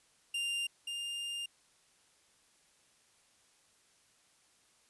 45% pulse tone pair in turn, 2794 / 2806 Hz, F7 / F7, 0 / +8 cents, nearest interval unison, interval 8 cents, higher second, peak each -33 / -37 dBFS, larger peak first, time 0.34-0.67 / 0.87-1.46 s, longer second, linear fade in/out 5 ms, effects white hiss -68 dBFS RMS until 4.89 s + resampled to 24000 Hz

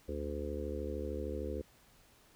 harmonic tone, 73.2 Hz, D2, 5 cents flat, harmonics 1 / 3 / 4 / 5 / 6 / 7, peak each -40 / -46 / -45 / -44 / -43 / -43 dBFS, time 0.08-1.62 s, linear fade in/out 10 ms, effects pink hiss -64 dBFS RMS until 2.35 s

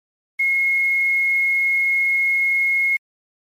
sine tone with quantisation, 2162 Hz, C#7, 44 cents flat, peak -15 dBFS, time 0.39-2.97 s, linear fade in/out 10 ms, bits 7, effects MP3 64 kbps

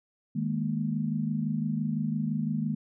sine chord, D# suspended fourth, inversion none, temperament just, 155.56 / 207.4 / 233.3 Hz, D#3 / G#3 / A#3, 0 / -2 / +2 cents, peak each -31 dBFS, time 0.35-2.75 s, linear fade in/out 10 ms, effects none

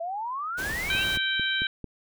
sine exponential sweep, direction up, 652 to 2815 Hz, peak -29 dBFS, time 0-1.04 s, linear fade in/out 10 ms
pink noise, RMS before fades -35 dBFS, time 0.57-1.18 s, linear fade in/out 20 ms
harmonic tone, 778 Hz, G5, 13 cents flat, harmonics 2 / 3 / 4 / 5, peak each -27 / -34 / -30 / -31 dBFS, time 0.9-1.67 s, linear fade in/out 2 ms
click train, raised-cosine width 3 ms, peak -23 dBFS, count 5, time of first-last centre 0.95-1.843 s, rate 4.48 Hz
effects none

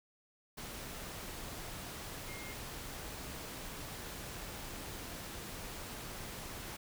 sine tone in noise, 2127 Hz, C7, 28 cents sharp, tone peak -49 dBFS, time 2.28-2.54 s, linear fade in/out 10 ms, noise pink, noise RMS -45 dBFS, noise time 0.57-6.77 s, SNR -7 dB, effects none

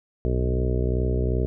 harmonic tone with a mistuned harmonic, 62.6 Hz, B1, 24 cents sharp, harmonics 1 / 2 / 3 / 4 / 5 / 6 / 7 / 8 / 9 / 10, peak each -23 / -27 / -34 / -33 / -37 / -30 / -31 / -40 / -43 / -38 dBFS, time 0.25-1.46 s, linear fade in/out 0 ms, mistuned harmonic 1, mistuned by +46 cents, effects none

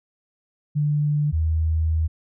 sine tone pair in turn, 148 / 79.86 Hz, D3 / D#2, +14 / +46 cents, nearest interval major seventh, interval 1068 cents, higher first, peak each -18 dBFS, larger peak neither, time 0.75-1.32 / 1.32-2.08 s, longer second, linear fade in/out 20 ms, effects none

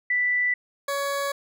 sine / 20% pulse tone pair in turn, 1977 / 560.9 Hz, B6 / C#5, +1 / +20 cents, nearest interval octave + minor seventh, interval 2181 cents, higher first, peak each -20 dBFS, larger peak neither, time 0.1-0.54 / 0.88-1.32 s, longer neither, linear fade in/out 5 ms, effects none

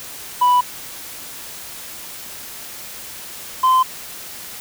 sine tone pair in turn, 987.8 / 1032 Hz, B5 / C6, 0 / -24 cents, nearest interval minor second, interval 76 cents, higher second, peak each -8 dBFS, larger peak neither, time 0.41-0.61 / 3.63-3.83 s, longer neither, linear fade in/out 10 ms, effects tanh soft clip ceiling -10 dBFS + white hiss -34 dBFS RMS until 4.6 s

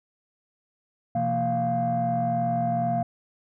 sine tone cluster, 126.6 / 169.2 / 230.9 / 696 Hz, B2 / E3 / A#3 / F5, +43 / +45 / -16 / -6 cents, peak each -29 / -31 / -29 / -23 dBFS, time 1.15-3.03 s, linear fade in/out 5 ms, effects tanh soft clip ceiling -17 dBFS

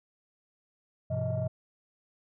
sine tone cluster, 100.8 / 125.5 / 169.1 / 632 Hz, G2 / B2 / E3 / D#5, +49 / +28 / +44 / +27 cents, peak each -33 / -31 / -36 / -32 dBFS, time 1.1-1.48 s, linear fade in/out 10 ms, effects tanh soft clip ceiling -22 dBFS

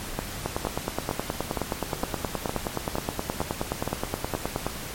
two click trains, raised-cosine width 1 ms, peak -11 / -12 dBFS, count 41 / 10, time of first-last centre 0.46-4.666 / 0.19-4.337 s, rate 9.51 / 2.17 Hz, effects pink hiss -36 dBFS RMS until 4.94 s + MP3 64 kbps

